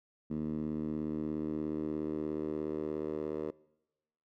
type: tone with band-pass filter sweep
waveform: 10% pulse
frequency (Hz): 76.9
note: D#2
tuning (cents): -20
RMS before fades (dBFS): -36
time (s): 0.3-3.51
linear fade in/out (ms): 10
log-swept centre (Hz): 230 to 450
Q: 2.3
effects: noise-tail reverb RT60 1.0 s tail -23 dB re dry